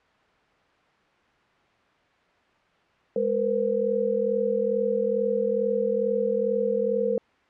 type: tone cluster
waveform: sine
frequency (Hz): 206.1 / 466.7 / 509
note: G#3 / A#4 / C5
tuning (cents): -13 / +2 / -48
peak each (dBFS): -31 / -24 / -26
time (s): 3.16-7.18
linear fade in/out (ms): 2
effects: white hiss -61 dBFS RMS until 7.49 s + low-pass 2000 Hz 12 dB/octave